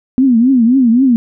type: tone with vibrato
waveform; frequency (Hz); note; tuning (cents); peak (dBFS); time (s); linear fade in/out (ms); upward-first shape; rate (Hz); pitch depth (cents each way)
sine; 246.9; B3; 0; -6; 0.18-1.16; 0; triangle; 3.8; 200
effects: none